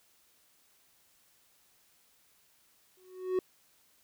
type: tone with exponential growth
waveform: triangle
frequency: 370 Hz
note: F#4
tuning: in tune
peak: -22 dBFS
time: 2.97-3.39 s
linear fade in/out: 2 ms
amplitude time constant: 91 ms
effects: white hiss -67 dBFS RMS until 4.03 s